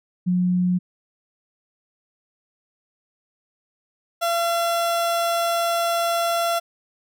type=tone pair in turn; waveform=sine / 30% pulse; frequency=180.2 / 680.3 Hz; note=F#3 / F5; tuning=-45 / -46 cents; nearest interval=octave + major seventh; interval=2299 cents; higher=second; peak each=-17 / -17 dBFS; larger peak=neither; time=0.26-0.79 / 4.21-6.6 s; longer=second; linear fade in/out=20 ms; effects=none